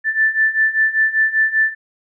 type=beating tone pair; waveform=sine; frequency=1760 / 1765.1 Hz; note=A6 / A6; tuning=0 / +5 cents; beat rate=5.1 Hz; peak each=-18 / -15 dBFS; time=0.04-1.75 s; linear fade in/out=50 ms; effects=none